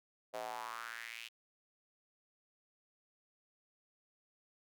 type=tone with high-pass filter sweep; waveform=square; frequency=57.6 Hz; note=A#1; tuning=20 cents flat; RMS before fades=-45 dBFS; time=0.33-1.29 s; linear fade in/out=20 ms; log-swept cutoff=580 to 2900 Hz; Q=4; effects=none

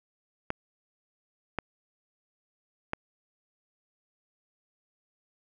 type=clicks; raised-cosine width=0.5 ms; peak=-14 dBFS; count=3; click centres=0.504 / 1.587 / 2.934 s; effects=none

